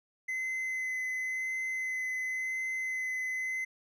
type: tone with vibrato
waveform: triangle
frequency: 2042 Hz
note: C7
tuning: 43 cents flat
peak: -30 dBFS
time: 0.28-3.65 s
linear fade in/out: 10 ms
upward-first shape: sine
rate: 0.94 Hz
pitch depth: 10 cents each way
effects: none

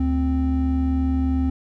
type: tone pair together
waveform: triangle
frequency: 73.49 / 261.9 Hz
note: D2 / C4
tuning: +2 / +2 cents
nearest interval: octave + minor seventh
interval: 2200 cents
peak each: -19 dBFS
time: 0-1.5 s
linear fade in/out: 5 ms
effects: none

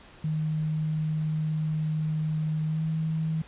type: tone with pitch glide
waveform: sine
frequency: 155.56 to 159.1 Hz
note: D#3 to D#3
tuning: 0 to +39 cents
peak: -25 dBFS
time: 0.24-3.42 s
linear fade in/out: 5 ms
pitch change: +39 cents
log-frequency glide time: 2.67-2.83 s
effects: pink hiss -51 dBFS RMS until 3.47 s + resampled to 8000 Hz

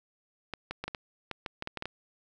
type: clicks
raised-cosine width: 0.3 ms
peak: -19 dBFS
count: 12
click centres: 0.537 / 0.71 / 0.84 / 0.88 / 0.948 / 1.313 / 1.462 / 1.624 / 1.674 / 1.773 / 1.824 / 1.856 s
effects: none

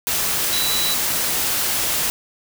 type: tone in noise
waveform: sine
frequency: 3951 Hz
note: B7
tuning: in tune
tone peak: -22 dBFS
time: 0.53-0.94 s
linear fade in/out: 0 ms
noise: white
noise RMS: -21 dBFS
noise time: 0.07-2.1 s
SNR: -4 dB
effects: none

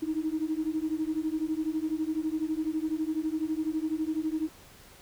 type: beating tone pair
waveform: sine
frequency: 308.4 / 320.4 Hz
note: D#4 / E4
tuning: -15 / -49 cents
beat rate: 12 Hz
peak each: -30 dBFS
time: 0.02-4.49 s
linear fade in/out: 10 ms
effects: tanh soft clip ceiling -20 dBFS + pink hiss -53 dBFS RMS until 5.01 s

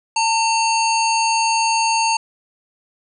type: harmonic tone with a mistuned harmonic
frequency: 900 Hz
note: A5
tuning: 39 cents sharp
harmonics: 1 / 3 / 5 / 7 / 9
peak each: -17 / -22 / -24 / -25 / -27 dBFS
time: 0.16-2.17 s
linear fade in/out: 5 ms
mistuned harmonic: 7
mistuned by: +56 cents
effects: none

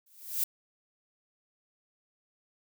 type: noise with exponential growth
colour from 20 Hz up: violet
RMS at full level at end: -26 dBFS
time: 0.06-0.44 s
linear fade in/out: 5 ms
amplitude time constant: 82 ms
effects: none

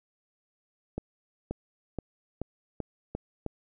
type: accelerating click train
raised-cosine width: 2 ms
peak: -19 dBFS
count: 7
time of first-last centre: 0.98-3.463 s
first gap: 530 ms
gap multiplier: 0.9
effects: none

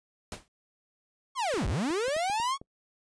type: noise with exponential decay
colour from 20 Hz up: pink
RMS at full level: -35 dBFS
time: 0.32-0.48 s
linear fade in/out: 1 ms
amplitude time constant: 34 ms
type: linear two-way sweep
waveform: 45% pulse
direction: down then up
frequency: 1131 to 35.83 to 1131 Hz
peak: -27 dBFS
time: 1.35-2.58 s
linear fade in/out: 50 ms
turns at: 1.67 s
type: clicks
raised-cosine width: 2 ms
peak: -31 dBFS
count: 10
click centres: 1.54 / 1.577 / 1.62 / 1.673 / 1.905 / 2.082 / 2.165 / 2.299 / 2.4 / 2.615 s
effects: noise-tail reverb RT60 0.1 s tail -26 dB re dry + resampled to 22050 Hz

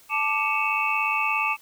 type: tone cluster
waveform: sine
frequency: 876 / 1177 / 2233 / 2591 / 2688 Hz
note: A5 / D6 / C#7 / E7 / E7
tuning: -8 / +3 / +12 / -30 / +33 cents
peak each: -28 / -27 / -31 / -26 / -29 dBFS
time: 0.09-1.57 s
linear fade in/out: 50 ms
effects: white hiss -54 dBFS RMS until 1.61 s

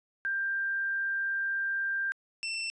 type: tone pair in turn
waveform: sine / 25% pulse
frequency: 1586 / 2684 Hz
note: G6 / E7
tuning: +20 / +31 cents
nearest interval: major sixth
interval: 911 cents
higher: second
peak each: -28 dBFS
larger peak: neither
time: 0.25-2.12 / 2.43-2.7 s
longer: first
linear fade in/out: 0 ms
effects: resampled to 22050 Hz

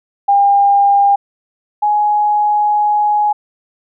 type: tone pair in turn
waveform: sine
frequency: 803 / 836 Hz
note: G5 / G#5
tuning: +41 / +11 cents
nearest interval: minor second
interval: 70 cents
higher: second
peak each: -7 / -10 dBFS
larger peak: first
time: 0.28-1.16 / 1.82-3.33 s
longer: second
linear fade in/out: 10 ms
effects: none

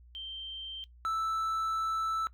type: tone pair in turn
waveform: sine / triangle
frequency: 3136 / 1318.5 Hz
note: G7 / E6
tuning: 0 / 0 cents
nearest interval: octave + minor third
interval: 1500 cents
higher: first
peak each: -38 / -27 dBFS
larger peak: second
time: 0.15-0.84 / 1.05-2.27 s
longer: second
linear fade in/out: 0 ms
effects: noise-tail reverb RT60 0.1 s tail -18 dB re dry + added 60 Hz sine -53 dBFS peak until 2.33 s

